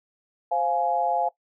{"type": "chord", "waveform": "sine", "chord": "F minor", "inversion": "second", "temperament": "just", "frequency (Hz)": [523.8, 698.5, 838.1], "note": ["C5", "F5", "Ab5"], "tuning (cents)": [2, 0, 16], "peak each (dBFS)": [-30, -24, -25], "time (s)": [0.51, 1.29], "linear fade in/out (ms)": 10, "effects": ["noise-tail reverb RT60 0.1 s tail -18 dB re dry"]}